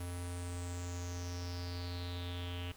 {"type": "tone with low-pass filter sweep", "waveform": "square", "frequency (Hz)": 88.1, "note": "F2", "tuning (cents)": 16, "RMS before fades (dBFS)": -41, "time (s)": [0, 2.72], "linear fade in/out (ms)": 5, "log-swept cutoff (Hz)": [11000, 2900], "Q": 6.6, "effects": ["pink hiss -58 dBFS RMS until 2.76 s"]}